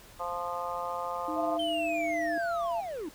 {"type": "harmonic tone", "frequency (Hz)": 174.61, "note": "F3", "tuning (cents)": 0, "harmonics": [3, 4, 5, 6, 7], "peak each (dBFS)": [-38, -38, -38, -38, -38], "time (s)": [0.19, 1.58], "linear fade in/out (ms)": 20}
{"type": "tone", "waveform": "sine", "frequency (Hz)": 311.1, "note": "D#4", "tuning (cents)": 0, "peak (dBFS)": -34, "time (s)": [1.28, 2.38], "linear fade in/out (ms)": 2}
{"type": "tone with pitch glide", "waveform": "sine", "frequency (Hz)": [676, 683.5], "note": ["E5", "F5"], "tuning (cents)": [43, -37], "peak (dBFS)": -29, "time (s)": [1.36, 2.81], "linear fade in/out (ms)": 10, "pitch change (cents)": 20, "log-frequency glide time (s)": [1.82, 2.59]}
{"type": "linear sweep", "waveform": "triangle", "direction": "down", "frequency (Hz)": [3136, 277.2], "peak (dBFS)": -32, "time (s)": [1.59, 3.09], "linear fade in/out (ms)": 5}
{"effects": ["pink hiss -53 dBFS RMS until 3.14 s"]}